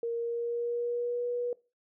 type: tone with pitch glide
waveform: sine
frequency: 466.2 to 484.9 Hz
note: A#4 to B4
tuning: 0 to -32 cents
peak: -29 dBFS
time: 0.03-1.53 s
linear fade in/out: 2 ms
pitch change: +68 cents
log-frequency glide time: 0.13-1.26 s
effects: noise-tail reverb RT60 0.3 s tail -21 dB re dry